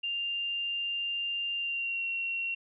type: tone with pitch glide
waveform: sine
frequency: 2794 to 2737 Hz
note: F7 to F7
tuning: 0 to -36 cents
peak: -30 dBFS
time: 0.03-2.55 s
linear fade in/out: 10 ms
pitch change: -36 cents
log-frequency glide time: 1.56-2.05 s
effects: none